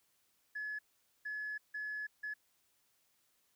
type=tone bursts at uneven times; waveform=sine; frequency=1705 Hz; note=G#6; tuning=45 cents sharp; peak=-37 dBFS; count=4; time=0.55-0.79 / 1.25-1.58 / 1.74-2.07 / 2.23-2.34 s; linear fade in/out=10 ms; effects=tanh soft clip ceiling -34 dBFS + white hiss -75 dBFS RMS until 3.55 s